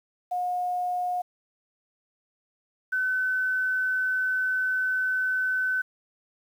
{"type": "tone pair in turn", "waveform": "sine", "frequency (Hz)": [720, 1515.1], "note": ["F#5", "F#6"], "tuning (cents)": [-47, 41], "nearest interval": "octave + minor second", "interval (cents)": 1288, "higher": "second", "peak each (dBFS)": [-25, -23], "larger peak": "second", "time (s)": [[0.31, 1.22], [2.92, 5.82]], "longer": "second", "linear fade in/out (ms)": 10, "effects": ["9-bit"]}